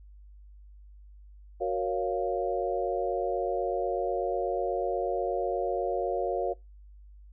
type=chord; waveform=sine; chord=Gb major seventh; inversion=none; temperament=equal; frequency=370 / 466.2 / 554.4 / 698.5 Hz; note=Gb4 / Bb4 / Db5 / F5; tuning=0 / 0 / 0 / 0 cents; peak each=-32 dBFS; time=1.6-6.54 s; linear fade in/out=20 ms; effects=noise-tail reverb RT60 0.2 s tail -23 dB re dry + added 50 Hz sine -48 dBFS peak until 7.32 s